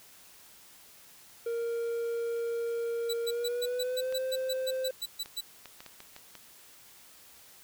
triangle tone with pitch glide, 466.2 to 520.3 Hz, A#4 to C5, 0 to -10 cents, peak -28 dBFS, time 1.46-4.91 s, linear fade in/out 5 ms, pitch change +190 cents, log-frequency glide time 3.24-4.16 s
sawtooth tone bursts, 3951 Hz, B7, in tune, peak -29 dBFS, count 14, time 3.09-5.41 s, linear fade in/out 10 ms, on 45 ms, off 130 ms
clicks, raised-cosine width 0.2 ms, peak -28 dBFS, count 8, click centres 4.125 / 5.259 / 5.657 / 5.805 / 5.863 / 6.004 / 6.164 / 6.353 s
effects white hiss -55 dBFS RMS until 7.63 s

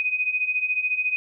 sine beating tone pair, 2489 / 2503 Hz, D#7 / D#7, 0 / +10 cents, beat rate 14 Hz, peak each -27 / -23 dBFS, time 0-1.16 s, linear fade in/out 0 ms, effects none

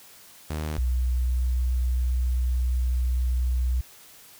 sawtooth / sine tone pair in turn, 77.1 / 62.19 Hz, D#2 / B1, -15 / +13 cents, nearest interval major third, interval 372 cents, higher first, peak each -24 / -21 dBFS, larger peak second, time 0.5-0.78 / 0.78-3.81 s, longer second, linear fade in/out 5 ms, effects white hiss -50 dBFS RMS until 4.39 s

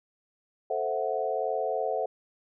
sine chord, F# half-diminished seventh, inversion first, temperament equal, 440 / 523.3 / 659.3 / 740 Hz, A4 / C5 / E5 / F#5, 0 / 0 / 0 / 0 cents, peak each -32 dBFS, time 0.7-2.06 s, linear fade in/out 5 ms, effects none

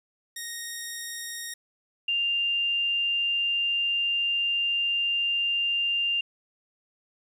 10% pulse / sine tone pair in turn, 1864.7 / 2794 Hz, A#6 / F7, 0 / 0 cents, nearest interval perfect fifth, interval 700 cents, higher second, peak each -25 / -23 dBFS, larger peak second, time 0.36-1.54 / 2.08-6.21 s, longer second, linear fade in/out 5 ms, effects 10-bit

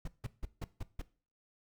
brown noise bursts, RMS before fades -37 dBFS, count 6, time 0.05-1.018 s, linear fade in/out 5 ms, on 28 ms, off 160 ms, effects noise-tail reverb RT60 0.4 s tail -18 dB re dry

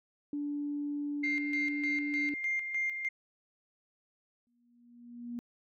sine tone, 290.5 Hz, D4, 19 cents flat, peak -32 dBFS, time 0.33-2.34 s, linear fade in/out 2 ms
sine tone with tremolo, 2108 Hz, C7, 12 cents sharp, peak -28 dBFS, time 1.23-3.09 s, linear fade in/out 10 ms, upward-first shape square, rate 3.3 Hz, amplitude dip 55%
sine tone with exponential growth, 239.3 Hz, A#3, 46 cents sharp, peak -34 dBFS, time 4.47-5.39 s, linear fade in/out 0 ms, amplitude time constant 200 ms
effects tanh soft clip ceiling -24 dBFS

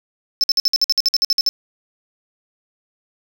triangle tone bursts, 5274 Hz, E8, in tune, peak -11 dBFS, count 14, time 0.41-1.49 s, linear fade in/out 0 ms, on 27 ms, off 54 ms, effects none

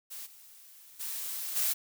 blue noise with level steps, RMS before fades -42 / -54 / -37 / -29 dBFS, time 0.1-1.74 s, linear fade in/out 20 ms, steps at 0.25 / 0.99 / 1.55 s, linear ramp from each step 20 ms, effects none

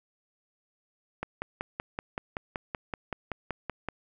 click train, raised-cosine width 0.5 ms, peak -17 dBFS, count 15, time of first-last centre 1.23-3.887 s, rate 5.27 Hz, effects none

